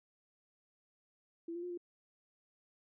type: tone with pitch steps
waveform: sine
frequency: 335.4 / 346 / 356 / 349.1 Hz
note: E4 / F4 / F4 / F4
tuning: +30 / -16 / +33 / -1 cents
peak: -39 dBFS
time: 1.48-1.776 s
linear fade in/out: 5 ms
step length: 74 ms
effects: none